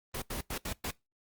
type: noise bursts at uneven times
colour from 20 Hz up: pink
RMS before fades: -36 dBFS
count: 5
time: 0.14-0.22 / 0.3-0.41 / 0.5-0.58 / 0.65-0.73 / 0.84-0.91 s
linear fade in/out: 5 ms
effects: noise-tail reverb RT60 0.2 s tail -22 dB re dry + Opus 24 kbps